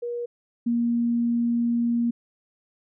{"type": "tone pair in turn", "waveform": "sine", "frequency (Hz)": [478, 235.9], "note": ["A#4", "A#3"], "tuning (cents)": [43, 21], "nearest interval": "octave", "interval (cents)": 1222, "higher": "first", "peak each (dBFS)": [-27, -20], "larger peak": "second", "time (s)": [[0.02, 0.26], [0.66, 2.11]], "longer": "second", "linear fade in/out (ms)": 10, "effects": []}